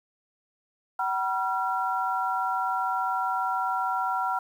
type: tone cluster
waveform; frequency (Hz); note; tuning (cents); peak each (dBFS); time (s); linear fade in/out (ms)
sine; 759 / 966 / 1370; F#5 / B5 / F6; +44 / -39 / -34; -29; 0.99-4.39; 5
effects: 9-bit